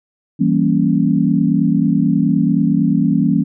sine chord, E diminished seventh, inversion none, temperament equal with one note detuned, 164.81 / 194.08 / 233.1 / 277.2 Hz, E3 / G3 / Bb3 / Db4, 0 / -17 / 0 / 0 cents, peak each -17 dBFS, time 0.39-3.44 s, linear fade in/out 20 ms, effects none

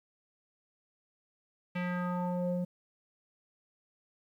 square tone with low-pass filter sweep, 178.5 Hz, F3, 38 cents sharp, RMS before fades -33 dBFS, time 1.75-2.65 s, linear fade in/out 10 ms, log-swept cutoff 2500 to 390 Hz, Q 3.1, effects 11-bit

